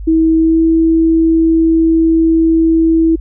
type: tone with pitch glide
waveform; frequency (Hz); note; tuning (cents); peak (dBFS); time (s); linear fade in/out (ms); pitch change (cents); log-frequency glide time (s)
sine; 322.3 to 325.7; E4 to E4; -39 to -21; -7; 0.07-3.16; 10; +18; 0.38-0.6
effects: added 50 Hz sine -22 dBFS peak until 3.2 s